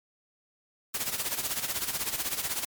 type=noise with tremolo; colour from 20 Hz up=white; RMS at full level=-29 dBFS; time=0.94-2.65 s; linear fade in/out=5 ms; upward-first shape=sine; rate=16 Hz; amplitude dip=70%; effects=MP3 96 kbps